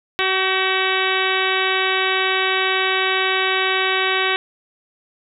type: harmonic tone with a mistuned harmonic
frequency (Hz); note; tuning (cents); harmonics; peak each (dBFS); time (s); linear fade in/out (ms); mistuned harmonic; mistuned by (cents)
378; F#4; +37; 1 / 2 / 3 / 4 / 5 / 6 / 7 / 8 / 9 / 10; -24 / -27 / -25 / -25 / -25 / -25 / -26 / -27 / -29 / -28; 0.19-4.36; 0; 4; +31
effects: none